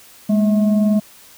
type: tone with frequency modulation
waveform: sine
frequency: 207.7 Hz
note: G#3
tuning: in tune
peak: -12 dBFS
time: 0.29-1 s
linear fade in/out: 10 ms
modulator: 436 Hz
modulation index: 0.49
effects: white hiss -45 dBFS RMS until 1.37 s